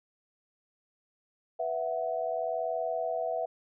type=chord; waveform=sine; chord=B suspended fourth; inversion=none; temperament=equal; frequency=493.9 / 659.3 / 740 Hz; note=B4 / E5 / F#5; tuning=0 / 0 / 0 cents; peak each=-36 / -31 / -35 dBFS; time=1.59-3.46 s; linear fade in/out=10 ms; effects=none